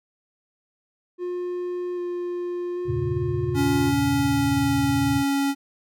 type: tone with vibrato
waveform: triangle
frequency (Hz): 354.9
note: F4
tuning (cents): +28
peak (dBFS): -24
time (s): 1.18-3.93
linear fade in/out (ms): 50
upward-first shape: square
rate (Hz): 0.63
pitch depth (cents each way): 9
type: chord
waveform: sine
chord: E diminished seventh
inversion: none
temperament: equal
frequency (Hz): 82.41 / 98 / 116.54 / 138.59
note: E2 / G2 / Bb2 / Db3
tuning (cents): 0 / 0 / 0 / 0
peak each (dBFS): -32 / -33 / -28 / -28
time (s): 2.85-5.24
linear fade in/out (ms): 50
type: tone with pitch glide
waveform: square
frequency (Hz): 280.7 to 278.1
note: C#4 to C#4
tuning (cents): +22 to +6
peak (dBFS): -21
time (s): 3.54-5.55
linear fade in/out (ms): 50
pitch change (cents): -16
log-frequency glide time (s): 4.11-4.75
effects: none